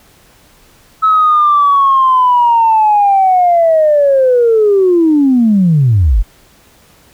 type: linear sweep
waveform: sine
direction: down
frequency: 1300 to 38.17 Hz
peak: -5 dBFS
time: 1.02-6.23 s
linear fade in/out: 20 ms
effects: tanh soft clip ceiling -1 dBFS + pink hiss -46 dBFS RMS until 7.13 s